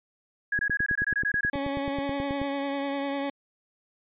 sine tone bursts, 1661.2 Hz, G#6, in tune, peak -23 dBFS, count 11, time 0.52-1.5 s, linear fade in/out 5 ms, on 70 ms, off 21 ms
click train, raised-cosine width 3 ms, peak -21 dBFS, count 18, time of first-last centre 0.59-2.416 s, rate 9.31 Hz
20% pulse tone with vibrato, 279 Hz, C#4, 11 cents sharp, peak -23 dBFS, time 1.53-3.3 s, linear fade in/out 5 ms, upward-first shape triangle, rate 10 Hz, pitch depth 26 cents each way
effects resampled to 8000 Hz

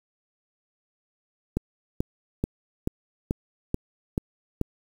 click train, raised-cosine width 3 ms, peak -11 dBFS, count 8, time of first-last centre 1.57-4.613 s, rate 2.3 Hz, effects 7-bit

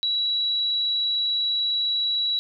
sine tone, 3909 Hz, B7, 19 cents flat, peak -21 dBFS, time 0.03-2.39 s, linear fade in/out 0 ms, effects none

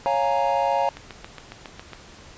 triangle chord, Bb minor seventh, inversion first, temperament equal, 554.4 / 698.5 / 830.6 / 932.3 Hz, Db5 / F5 / Ab5 / Bb5, 0 / 0 / 0 / 0 cents, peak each -23 dBFS, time 0.06-0.89 s, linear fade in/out 0 ms
click train, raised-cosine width 0.3 ms, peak -20 dBFS, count 8, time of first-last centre 0.97-1.933 s, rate 7.27 Hz
effects pink hiss -46 dBFS RMS until 2.37 s + resampled to 16000 Hz

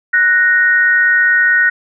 sine tone pair together, 1480 / 1864.7 Hz, F#6 / A#6, 0 / 0 cents, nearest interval major third, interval 400 cents, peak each -11 dBFS, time 0.13-1.7 s, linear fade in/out 10 ms, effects none

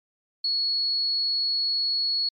sine tone, 4362 Hz, C#8, 29 cents flat, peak -22 dBFS, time 0.44-2.29 s, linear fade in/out 5 ms, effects MP3 48 kbps

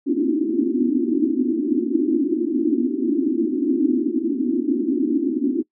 white band-pass noise, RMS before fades -20 dBFS, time 0.06-5.63 s, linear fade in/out 20 ms, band 240 to 350 Hz, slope 96 dB/octave, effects noise-tail reverb RT60 0.1 s tail -22 dB re dry

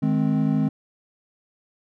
triangle chord, Ab major, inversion second, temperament equal with one note detuned, 155.56 / 210.7 / 261.6 Hz, Eb3 / Ab3 / C4, 0 / +25 / 0 cents, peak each -21 dBFS, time 0.02-0.69 s, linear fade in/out 10 ms, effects none

